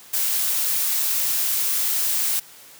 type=noise; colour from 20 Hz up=blue; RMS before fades=-22 dBFS; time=0.13-2.4 s; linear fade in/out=10 ms; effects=white hiss -46 dBFS RMS until 2.79 s + high-pass 100 Hz 12 dB/octave